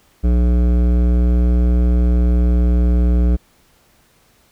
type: tone with hard clipping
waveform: sine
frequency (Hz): 60.2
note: B1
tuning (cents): -44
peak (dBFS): -13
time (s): 0.23-3.37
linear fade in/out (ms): 20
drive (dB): 14
effects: pink hiss -55 dBFS RMS until 4.51 s